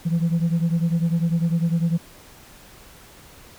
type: beating tone pair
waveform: sine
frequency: 164.81 / 174.81 Hz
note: E3 / F3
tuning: 0 / +2 cents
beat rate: 10 Hz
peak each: -18 / -21 dBFS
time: 0.05-1.98 s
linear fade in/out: 20 ms
effects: tanh soft clip ceiling -15 dBFS + pink hiss -47 dBFS RMS until 3.58 s